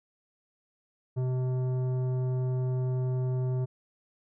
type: tone with tanh clipping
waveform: sine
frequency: 127.8 Hz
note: C3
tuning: 40 cents flat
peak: -28 dBFS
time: 1.16-3.66 s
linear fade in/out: 20 ms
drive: 12 dB
effects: none